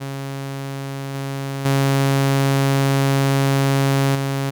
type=tone with level steps; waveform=sawtooth; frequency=137.1 Hz; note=C#3; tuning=19 cents flat; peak=-22 / -20 / -11 / -16 dBFS; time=0-4.51 s; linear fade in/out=20 ms; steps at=1.14 / 1.65 / 4.15 s; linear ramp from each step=5 ms; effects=none